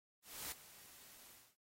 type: noise with ADSR envelope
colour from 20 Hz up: white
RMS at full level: -44 dBFS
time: 0.22-1.56 s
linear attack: 300 ms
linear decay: 4 ms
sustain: -16 dB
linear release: 250 ms
effects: noise-tail reverb RT60 0.1 s tail -19 dB re dry + AAC 48 kbps